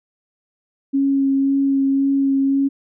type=tone with vibrato; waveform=sine; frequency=273.8 Hz; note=C#4; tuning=21 cents flat; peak=-14 dBFS; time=0.93-2.69 s; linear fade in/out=20 ms; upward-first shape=sine; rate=1.9 Hz; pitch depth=12 cents each way; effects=none